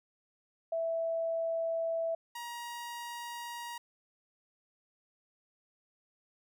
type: tone pair in turn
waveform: sine / sawtooth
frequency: 659.3 / 948.7 Hz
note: E5 / A#5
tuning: 0 / +30 cents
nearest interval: tritone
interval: 630 cents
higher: second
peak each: -30 / -36 dBFS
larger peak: first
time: 0.72-2.15 / 2.35-3.78 s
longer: neither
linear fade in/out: 5 ms
effects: none